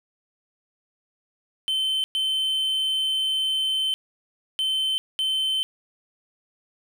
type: tone bursts at uneven times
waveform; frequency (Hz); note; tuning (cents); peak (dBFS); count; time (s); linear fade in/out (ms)
triangle; 3079; G7; -32; -20; 4; 1.68-2.04 / 2.15-3.94 / 4.59-4.98 / 5.19-5.63; 0
effects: none